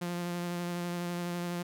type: tone with vibrato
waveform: sawtooth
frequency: 174.61 Hz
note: F3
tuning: in tune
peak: -29 dBFS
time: 0.01-1.63 s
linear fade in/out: 10 ms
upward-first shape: sine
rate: 12 Hz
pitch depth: 15 cents each way
effects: none